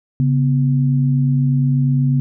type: tone pair together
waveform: sine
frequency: 138.57 / 246.9 Hz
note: C#3 / B3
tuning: 0 / 0 cents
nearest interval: minor seventh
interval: 1000 cents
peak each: -13 / -20 dBFS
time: 0.2-2.2 s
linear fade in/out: 0 ms
effects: none